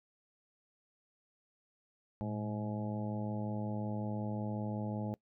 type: harmonic tone with a mistuned harmonic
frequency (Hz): 105.5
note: G#2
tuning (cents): +28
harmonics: 1 / 2 / 3 / 4 / 5 / 6 / 7 / 8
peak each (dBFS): -39 / -38 / -46 / -51 / -47 / -48 / -54 / -48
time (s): 2.21-5.14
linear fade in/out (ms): 0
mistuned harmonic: 1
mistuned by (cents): +93
effects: noise-tail reverb RT60 0.1 s tail -22 dB re dry